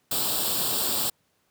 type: noise with comb filter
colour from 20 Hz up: white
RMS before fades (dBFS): -26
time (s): 0.11-1.1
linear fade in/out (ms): 5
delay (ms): 0.24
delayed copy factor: +0.75
effects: pink hiss -69 dBFS RMS until 1.5 s + high-pass 100 Hz 12 dB/octave